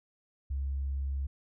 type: tone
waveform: sine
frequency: 68.5 Hz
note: C#2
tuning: 20 cents flat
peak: -29 dBFS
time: 0.5-1.27 s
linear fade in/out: 10 ms
effects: tanh soft clip ceiling -26 dBFS